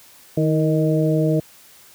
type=harmonic tone with a mistuned harmonic; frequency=155.56 Hz; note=D#3; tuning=in tune; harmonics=1 / 2 / 3 / 4; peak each=-18 / -21 / -23 / -24 dBFS; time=0.37-1.4 s; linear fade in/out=5 ms; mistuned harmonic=2; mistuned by=+42 cents; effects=white hiss -48 dBFS RMS until 1.94 s + high-pass 60 Hz 12 dB/octave